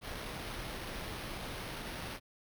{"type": "noise with sample-and-hold", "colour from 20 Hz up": "pink", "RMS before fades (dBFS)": -42, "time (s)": [0.01, 2.2], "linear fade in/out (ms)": 50, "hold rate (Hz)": 7350, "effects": []}